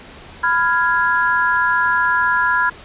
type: chord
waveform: sine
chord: F diminished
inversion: second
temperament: equal with one note detuned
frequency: 997.5 / 1396.9 / 1661.2 Hz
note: Cb6 / F6 / Ab6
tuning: +17 / 0 / 0 cents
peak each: -18 dBFS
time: 0.43-2.7 s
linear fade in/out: 10 ms
effects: pink hiss -39 dBFS RMS until 2.84 s + resampled to 8000 Hz